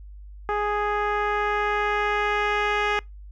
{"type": "tone with low-pass filter sweep", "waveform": "10% pulse", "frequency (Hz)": 415.3, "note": "G#4", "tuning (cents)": 0, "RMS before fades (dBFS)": -24, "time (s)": [0.49, 2.99], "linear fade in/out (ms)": 0, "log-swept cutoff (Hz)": [1200, 2900], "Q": 1, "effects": ["noise-tail reverb RT60 0.2 s tail -26 dB re dry", "added 50 Hz sine -39 dBFS peak until 3.31 s"]}